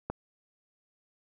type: click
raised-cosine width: 1 ms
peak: -18 dBFS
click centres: 0.1 s
effects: none